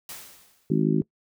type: noise with exponential decay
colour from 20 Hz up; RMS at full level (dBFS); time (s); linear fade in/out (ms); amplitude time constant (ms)
white; -37; 0.09-0.83; 2; 160
type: harmonic tone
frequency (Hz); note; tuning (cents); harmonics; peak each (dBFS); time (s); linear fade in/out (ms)
53; G#1; +36; 3 / 4 / 5 / 6 / 7; -24 / -25 / -26 / -27 / -27; 0.7-1.02; 5
effects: noise-tail reverb RT60 0.1 s tail -21 dB re dry